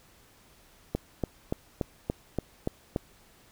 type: click train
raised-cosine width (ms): 2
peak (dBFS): -14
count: 8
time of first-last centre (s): 0.95-2.961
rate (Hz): 3.48
effects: pink hiss -59 dBFS RMS until 3.51 s